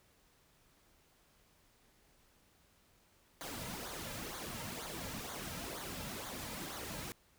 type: noise with flanger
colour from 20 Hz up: pink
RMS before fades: -44 dBFS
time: 3.41-7.12 s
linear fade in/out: 0 ms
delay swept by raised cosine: 0.37 to 2.77 ms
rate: 2.1 Hz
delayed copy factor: -0.65
effects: pink hiss -69 dBFS RMS until 7.38 s